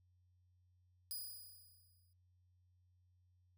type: tone with exponential decay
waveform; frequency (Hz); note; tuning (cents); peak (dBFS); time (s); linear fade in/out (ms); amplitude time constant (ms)
5% pulse; 4942; D#8; -13; -34; 1.11-2.13; 0; 220
effects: noise-tail reverb RT60 0.1 s tail -22 dB re dry + added 90 Hz sine -70 dBFS peak until 3.57 s